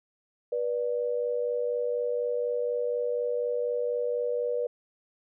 sine tone pair together, 485.9 / 590 Hz, B4 / D5, -28 / +8 cents, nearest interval minor third, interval 336 cents, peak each -27 / -32 dBFS, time 0.52-4.67 s, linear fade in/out 5 ms, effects none

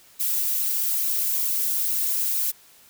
violet noise with flanger, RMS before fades -24 dBFS, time 0.19-2.52 s, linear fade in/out 20 ms, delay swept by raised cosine 0.73 to 5.33 ms, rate 2.3 Hz, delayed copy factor +0.6, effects white hiss -53 dBFS RMS until 2.89 s

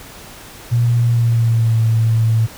sine tone with pitch glide, 119 to 112.65 Hz, A#2 to A2, +36 to +41 cents, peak -11 dBFS, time 0.71-2.47 s, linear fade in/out 20 ms, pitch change -95 cents, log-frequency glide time 1.01-1.8 s, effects pink hiss -37 dBFS RMS until 2.57 s

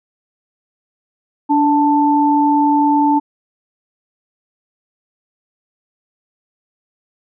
sine tone pair together, 290.9 / 883 Hz, D4 / A5, -16 / +6 cents, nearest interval octave + perfect fifth, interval 1922 cents, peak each -13 dBFS, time 1.49-3.2 s, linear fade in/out 20 ms, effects none

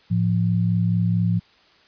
sine tone pair together, 109.36 / 173.8 Hz, A2 / F3, -10 / -8 cents, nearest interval minor sixth, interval 802 cents, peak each -20 dBFS, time 0.1-1.4 s, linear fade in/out 20 ms, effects white hiss -55 dBFS RMS until 1.87 s + resampled to 11025 Hz

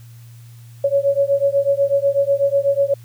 sine beating tone pair, 554.4 / 562.5 Hz, C#5 / C#5, 0 / +25 cents, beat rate 8.1 Hz, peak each -17 dBFS, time 0.84-2.94 s, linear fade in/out 5 ms, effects added 117 Hz sine -38 dBFS peak until 3.04 s + white hiss -53 dBFS RMS until 3.04 s

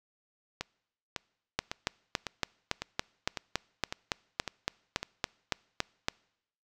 two click trains, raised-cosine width 0.2 ms, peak -16 / -10 dBFS, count 9 / 17, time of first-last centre 0.61-5.03 / 1.59-6.084 s, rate 1.81 / 3.56 Hz, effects noise-tail reverb RT60 0.8 s tail -26 dB re dry

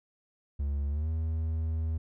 triangle tone with pitch glide, 71 to 80.16 Hz, C#2 to E2, +42 to -48 cents, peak -26 dBFS, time 0.59-1.98 s, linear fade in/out 10 ms, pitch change +210 cents, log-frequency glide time 0.89-1.09 s, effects none

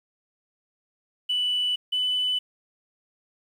sine tone pair in turn, 2972 / 2996 Hz, F#7 / F#7, +7 / +21 cents, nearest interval unison, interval 14 cents, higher second, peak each -21 dBFS, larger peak neither, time 1.29-1.76 / 1.92-2.39 s, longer neither, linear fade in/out 10 ms, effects tanh soft clip ceiling -18 dBFS + 9-bit

